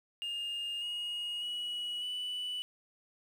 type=tone with pitch steps; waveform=sine; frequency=2828 / 2874 / 2921 / 2969 Hz; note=F7 / F7 / F#7 / F#7; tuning=+21 / +49 / -23 / +5 cents; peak=-32 dBFS; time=0.22-2.62 s; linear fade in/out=0 ms; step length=600 ms; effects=tanh soft clip ceiling -34 dBFS + 10-bit